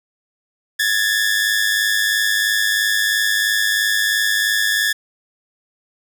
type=tone pair together; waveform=sawtooth; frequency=1675 / 1778 Hz; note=G#6 / A6; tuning=+14 / +18 cents; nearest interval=minor second; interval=104 cents; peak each=-15 dBFS; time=0.79-4.93 s; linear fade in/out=10 ms; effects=none